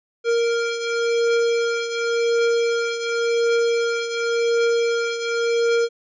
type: beating tone pair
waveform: square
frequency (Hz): 466.2 / 467.11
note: A#4 / A#4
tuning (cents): 0 / +4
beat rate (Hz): 0.91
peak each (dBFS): -20 / -26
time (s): 0.24-5.89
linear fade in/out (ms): 50
effects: resampled to 16000 Hz